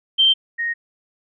sine tone pair in turn, 3136 / 1864.7 Hz, G7 / A#6, 0 / 0 cents, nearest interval major sixth, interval 900 cents, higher first, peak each -11 / -20 dBFS, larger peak first, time 0.18-0.34 / 0.58-0.74 s, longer neither, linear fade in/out 20 ms, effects none

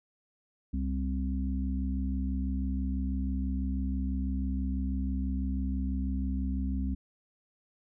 harmonic tone, 66.1 Hz, C2, 18 cents sharp, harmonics 1 / 3 / 4, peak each -30 / -35 / -36 dBFS, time 0.73-6.95 s, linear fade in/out 10 ms, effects none

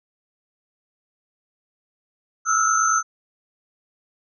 sine tone cluster, 1265 / 1314 / 1422 / 6220 Hz, D#6 / E6 / F6 / G8, +28 / -6 / +31 / -14 cents, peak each -28 / -19 / -24 / -22 dBFS, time 2.45-3.03 s, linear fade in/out 50 ms, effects none

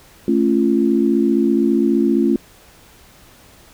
sine chord, A augmented, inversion none, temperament just, 220 / 275 / 343.8 Hz, A3 / C#4 / E#4, 0 / -14 / -27 cents, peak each -17 dBFS, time 0.28-2.36 s, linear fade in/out 2 ms, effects pink hiss -47 dBFS RMS until 3.73 s

